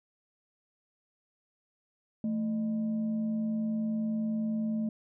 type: tone with frequency modulation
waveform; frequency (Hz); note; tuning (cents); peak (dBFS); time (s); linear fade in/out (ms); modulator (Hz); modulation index
sine; 220; A3; 0; -28; 2.24-4.89; 2; 390; 0.28
effects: none